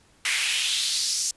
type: noise with high-pass filter sweep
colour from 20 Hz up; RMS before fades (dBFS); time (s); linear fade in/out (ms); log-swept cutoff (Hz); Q
pink; -25; 0.25-1.31; 2; 2000 to 6200; 2.7
effects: pink hiss -59 dBFS RMS until 1.36 s + resampled to 24000 Hz